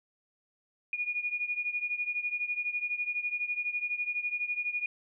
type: beating tone pair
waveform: sine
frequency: 2442 / 2454 Hz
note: D#7 / D#7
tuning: -33 / -25 cents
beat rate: 12 Hz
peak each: -32 / -35 dBFS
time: 0.93-4.86 s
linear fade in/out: 2 ms
effects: none